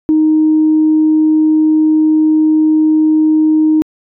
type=tone; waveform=sine; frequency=311.1 Hz; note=D#4; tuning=in tune; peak=-6 dBFS; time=0.09-3.82 s; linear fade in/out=0 ms; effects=tanh soft clip ceiling -2 dBFS